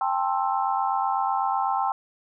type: chord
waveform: sine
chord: A minor seventh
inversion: third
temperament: just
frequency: 792 / 880 / 1056 / 1320 Hz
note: G5 / A5 / C6 / E6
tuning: +18 / 0 / +16 / +2 cents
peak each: -25 / -28 / -28 / -31 dBFS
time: 0.01-1.92 s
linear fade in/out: 2 ms
effects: none